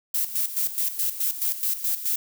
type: noise with tremolo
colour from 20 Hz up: violet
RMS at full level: -24 dBFS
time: 0.14-2.16 s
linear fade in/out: 5 ms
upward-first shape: square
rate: 4.7 Hz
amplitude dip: 70%
effects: none